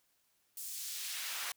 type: noise with high-pass filter sweep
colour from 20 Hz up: pink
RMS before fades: -41 dBFS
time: 0.57-1.52 s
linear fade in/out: 2 ms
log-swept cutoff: 8800 to 1100 Hz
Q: 0.82
effects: white hiss -75 dBFS RMS until 1.56 s